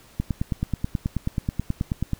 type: click train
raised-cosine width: 5 ms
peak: -11 dBFS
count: 19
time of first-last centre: 0.2-2.133 s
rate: 9.31 Hz
effects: pink hiss -52 dBFS RMS until 2.19 s